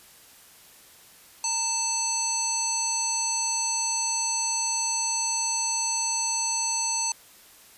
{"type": "harmonic tone with a mistuned harmonic", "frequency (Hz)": 880, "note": "A5", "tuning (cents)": 0, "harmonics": [1, 3, 5, 7, 9], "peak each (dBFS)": [-32, -37, -33, -28, -29], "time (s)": [1.44, 7.12], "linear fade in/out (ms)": 2, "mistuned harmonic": 1, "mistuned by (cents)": 74, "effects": ["white hiss -52 dBFS RMS until 7.77 s", "resampled to 32000 Hz"]}